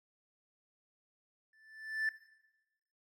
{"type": "tone with exponential growth", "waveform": "triangle", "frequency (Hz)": 1760, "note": "A6", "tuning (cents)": 0, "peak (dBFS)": -25, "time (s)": [1.53, 2.09], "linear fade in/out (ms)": 2, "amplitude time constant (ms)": 120, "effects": ["noise-tail reverb RT60 1.0 s tail -18 dB re dry", "tanh soft clip ceiling -25 dBFS"]}